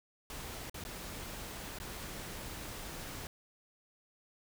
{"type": "noise with dropouts", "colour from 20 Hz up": "pink", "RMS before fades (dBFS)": -44, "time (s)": [0.3, 3.27], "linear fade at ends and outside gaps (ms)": 1, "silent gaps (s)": [[0.697, 0.743], [0.839, 0.85], [1.787, 1.8]], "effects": []}